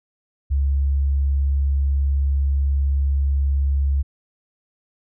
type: tone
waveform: sine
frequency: 69.3 Hz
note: C#2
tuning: in tune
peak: -16 dBFS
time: 0.5-4.03 s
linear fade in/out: 20 ms
effects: none